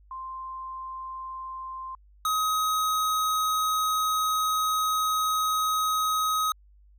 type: tone pair in turn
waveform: sine / square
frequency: 1046.5 / 1264.2 Hz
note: C6 / D#6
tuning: 0 / +27 cents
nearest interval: minor third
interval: 327 cents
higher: second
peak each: -34 / -24 dBFS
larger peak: second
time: 0.11-1.95 / 2.25-6.52 s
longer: second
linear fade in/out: 2 ms
effects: added 50 Hz sine -53 dBFS peak until 6.98 s